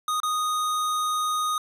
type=tone with dropouts; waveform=square; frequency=1241 Hz; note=D#6; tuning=5 cents flat; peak=-24 dBFS; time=0.08-1.58 s; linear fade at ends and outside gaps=2 ms; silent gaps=0.202-0.232 s; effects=resampled to 32000 Hz